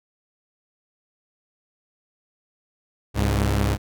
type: tone pair together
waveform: sawtooth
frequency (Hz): 66.56 / 102.5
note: C2 / G#2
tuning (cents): +30 / -22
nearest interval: perfect fifth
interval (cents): 748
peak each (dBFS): -18 / -18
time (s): 3.14-3.78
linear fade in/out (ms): 50
effects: none